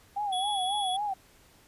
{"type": "tone with vibrato", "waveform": "sine", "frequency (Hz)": 784, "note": "G5", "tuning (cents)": 0, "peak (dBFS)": -28, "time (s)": [0.16, 1.14], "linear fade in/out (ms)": 10, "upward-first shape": "sine", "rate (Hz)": 3.7, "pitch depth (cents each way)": 120}
{"type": "tone", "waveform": "square", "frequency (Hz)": 3372, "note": "G#7", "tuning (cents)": 26, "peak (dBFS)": -32, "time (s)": [0.32, 0.97], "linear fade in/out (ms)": 10}
{"effects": ["pink hiss -59 dBFS RMS until 1.67 s", "resampled to 32000 Hz"]}